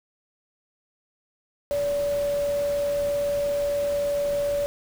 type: tone in noise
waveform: sine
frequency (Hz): 574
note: D5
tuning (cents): -40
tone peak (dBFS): -22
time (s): 1.71-4.66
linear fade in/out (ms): 0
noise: pink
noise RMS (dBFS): -39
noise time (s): 1.71-4.66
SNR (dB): +14
effects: none